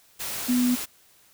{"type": "tone in noise", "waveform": "sine", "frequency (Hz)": 247.4, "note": "B3", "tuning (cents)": 3, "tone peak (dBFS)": -19, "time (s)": [0.48, 0.76], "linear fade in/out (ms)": 20, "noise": "white", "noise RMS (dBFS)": -32, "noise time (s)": [0.19, 0.86], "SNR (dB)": 10, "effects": ["white hiss -58 dBFS RMS until 1.33 s"]}